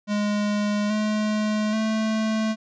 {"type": "tone with pitch steps", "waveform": "square", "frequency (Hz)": [207.4, 213.1, 219], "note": ["G#3", "G#3", "A3"], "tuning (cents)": [-2, 45, -8], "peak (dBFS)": -22, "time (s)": [0.07, 2.56], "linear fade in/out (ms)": 50, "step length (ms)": 830, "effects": ["resampled to 16000 Hz"]}